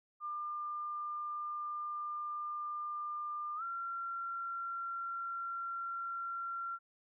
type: tone with pitch glide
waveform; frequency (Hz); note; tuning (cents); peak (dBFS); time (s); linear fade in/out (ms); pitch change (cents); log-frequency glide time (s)
sine; 1199 to 1369.4; D6 to F6; +36 to -34; -37; 0.2-6.79; 50; +230; 3.56-3.63
effects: none